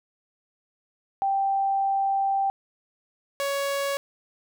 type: tone pair in turn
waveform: sine / sawtooth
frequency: 784 / 558.2 Hz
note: G5 / C#5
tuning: 0 / +12 cents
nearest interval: tritone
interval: 588 cents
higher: first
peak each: -21 dBFS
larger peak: neither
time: 1.22-2.5 / 3.4-3.97 s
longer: first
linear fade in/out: 0 ms
effects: none